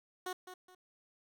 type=tone with echo; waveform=15% pulse; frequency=366.9 Hz; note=F#4; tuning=15 cents flat; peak=-31 dBFS; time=0.26-0.33 s; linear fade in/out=5 ms; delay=210 ms; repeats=2; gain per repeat=-10 dB; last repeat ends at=0.75 s; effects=12-bit